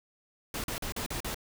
pink noise bursts, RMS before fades -35 dBFS, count 6, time 0.54-1.345 s, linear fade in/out 2 ms, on 100 ms, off 41 ms, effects none

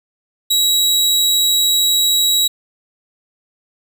sawtooth tone, 3869 Hz, B7, 36 cents flat, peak -9 dBFS, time 0.5-2.48 s, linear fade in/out 10 ms, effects none

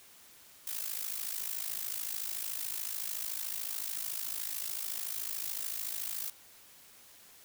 blue noise with amplitude modulation, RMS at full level -34 dBFS, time 0.67-6.3 s, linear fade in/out 5 ms, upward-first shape sine, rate 53.7 Hz, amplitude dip 80%, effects white hiss -57 dBFS RMS until 7.44 s

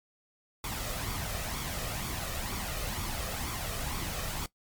pink noise with flanger, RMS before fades -35 dBFS, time 0.64-4.46 s, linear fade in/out 2 ms, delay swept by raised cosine 0.87 to 1.65 ms, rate 2.1 Hz, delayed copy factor +0.5, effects noise-tail reverb RT60 0.1 s tail -19 dB re dry + MP3 96 kbps

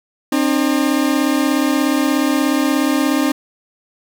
40% pulse tone pair together, 266.3 / 303.1 Hz, C4 / D#4, +31 / -45 cents, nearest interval major second, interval 224 cents, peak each -16 dBFS, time 0.32-3.32 s, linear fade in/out 5 ms, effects 7-bit

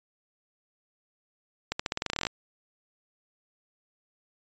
accelerating click train, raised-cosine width 0.2 ms, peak -11 dBFS, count 15, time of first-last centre 1.72-2.268 s, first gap 75 ms, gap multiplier 0.89, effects resampled to 16000 Hz

